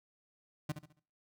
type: tone with echo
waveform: 35% pulse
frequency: 150.7 Hz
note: D3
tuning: 45 cents sharp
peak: -31 dBFS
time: 0.69-0.72 s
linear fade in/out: 5 ms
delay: 69 ms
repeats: 4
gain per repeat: -9 dB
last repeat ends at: 0.996 s
effects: noise-tail reverb RT60 0.5 s tail -22 dB re dry